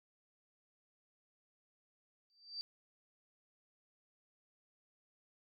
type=tone with exponential growth; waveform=sine; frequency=4657 Hz; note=D8; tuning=15 cents flat; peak=-37 dBFS; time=2.3-2.61 s; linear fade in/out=0 ms; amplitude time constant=67 ms; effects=none